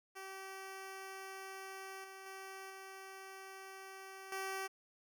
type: tone with level steps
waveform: 10% pulse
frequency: 384.9 Hz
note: G4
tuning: 32 cents flat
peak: -38 / -42 / -39 / -41 / -31 dBFS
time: 0.15-4.68 s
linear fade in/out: 20 ms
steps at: 2.04 / 2.26 / 2.7 / 4.32 s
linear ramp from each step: 2 ms
effects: none